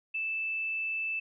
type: tone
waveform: sine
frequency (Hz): 2637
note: E7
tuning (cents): 0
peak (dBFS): -30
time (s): 0.14-1.2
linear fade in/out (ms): 10
effects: none